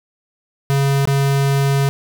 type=tone with dropouts; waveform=square; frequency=138.59 Hz; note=C#3; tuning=in tune; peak=-14 dBFS; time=0.7-1.89 s; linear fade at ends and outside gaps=0 ms; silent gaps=1.054-1.074 s; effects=none